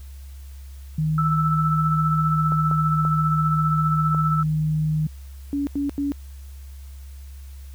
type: tone with pitch glide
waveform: sine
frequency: 155.56 to 154.66 Hz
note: D#3 to D#3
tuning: 0 to -10 cents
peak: -19 dBFS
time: 0.98-5.07 s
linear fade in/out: 5 ms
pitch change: -10 cents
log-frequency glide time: 2.33-2.51 s
type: tone with tremolo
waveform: sine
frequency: 1318.5 Hz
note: E6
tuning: in tune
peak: -19 dBFS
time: 1.18-4.43 s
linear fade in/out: 2 ms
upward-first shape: triangle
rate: 15 Hz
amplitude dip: 55%
type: clicks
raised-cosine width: 1 ms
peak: -20 dBFS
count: 4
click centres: 2.521 / 2.713 / 3.051 / 4.147 s
type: tone bursts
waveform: sine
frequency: 283.4 Hz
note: C#4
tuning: 38 cents sharp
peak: -21 dBFS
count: 3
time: 5.53-6.12 s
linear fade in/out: 0 ms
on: 140 ms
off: 85 ms
effects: added 68 Hz sine -36 dBFS peak until 7.74 s + white hiss -54 dBFS RMS until 7.74 s